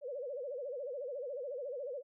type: tone with vibrato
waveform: sine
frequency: 532 Hz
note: C5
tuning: 29 cents sharp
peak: -38 dBFS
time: 0.01-2.03 s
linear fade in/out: 50 ms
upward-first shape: sine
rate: 14 Hz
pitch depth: 180 cents each way
effects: none